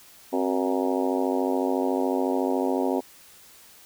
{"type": "harmonic tone with a mistuned harmonic", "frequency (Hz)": 93.9, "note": "F#2", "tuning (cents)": 26, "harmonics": [3, 4, 5, 6, 7, 8, 9, 10], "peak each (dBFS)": [-26, -28, -30, -32, -33, -34, -35, -36], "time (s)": [0.32, 3.01], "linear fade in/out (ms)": 20, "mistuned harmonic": 3, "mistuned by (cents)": -100, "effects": ["white hiss -51 dBFS RMS until 3.85 s"]}